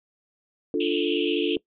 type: chord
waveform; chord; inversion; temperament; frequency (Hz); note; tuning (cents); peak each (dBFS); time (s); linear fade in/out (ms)
sine; D minor; none; equal; 293.7 / 349.2 / 440; D4 / F4 / A4; 0 / 0 / 0; -26; 0.74-1.57; 2
type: band-pass noise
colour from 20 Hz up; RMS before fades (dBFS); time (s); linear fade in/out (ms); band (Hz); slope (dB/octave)
white; -32; 0.8-1.56; 5; 2600 to 3300; 96
effects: noise-tail reverb RT60 0.1 s tail -21 dB re dry